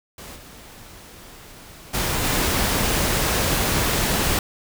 pink noise with level steps, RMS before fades -38 / -43 / -23 / -21 dBFS, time 0.18-4.39 s, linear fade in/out 2 ms, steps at 0.35 / 1.93 / 2.23 s, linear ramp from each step 20 ms, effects none

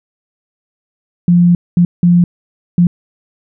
sine tone bursts at uneven times, 174.61 Hz, F3, in tune, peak -5 dBFS, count 4, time 1.28-1.55 / 1.77-1.85 / 2.03-2.24 / 2.78-2.87 s, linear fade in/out 2 ms, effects none

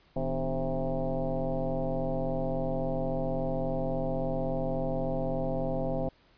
sine tone with frequency modulation, 252.2 Hz, B3, 36 cents sharp, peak -27 dBFS, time 0.16-6.09 s, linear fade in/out 5 ms, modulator 137 Hz, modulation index 3.4, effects pink hiss -63 dBFS RMS until 6.37 s + resampled to 11025 Hz

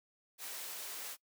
white high-pass noise, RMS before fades -44 dBFS, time 0.38-1.17 s, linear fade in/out 50 ms, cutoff 390 Hz, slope 12 dB/octave, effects noise-tail reverb RT60 0.1 s tail -21 dB re dry

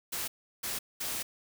white noise bursts at uneven times, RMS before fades -35 dBFS, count 3, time 0.12-0.28 / 0.63-0.79 / 1-1.23 s, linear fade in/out 10 ms, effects none

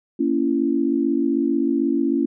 sine chord, A# diminished, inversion none, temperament just, 233.1 / 279.7 / 335.6 Hz, A#3 / C#4 / E4, 0 / +16 / +31 cents, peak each -24 / -20 / -22 dBFS, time 0.19-2.26 s, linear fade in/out 10 ms, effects none

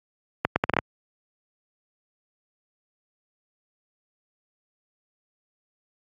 accelerating click train, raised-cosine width 0.5 ms, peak -4 dBFS, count 7, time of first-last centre 0.45-0.788 s, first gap 110 ms, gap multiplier 0.72, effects high-pass 80 Hz 12 dB/octave + AAC 32 kbps

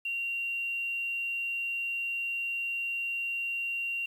sine tone with quantisation, 2760 Hz, F7, 21 cents flat, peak -30 dBFS, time 0.05-4.06 s, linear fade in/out 5 ms, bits 9, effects none

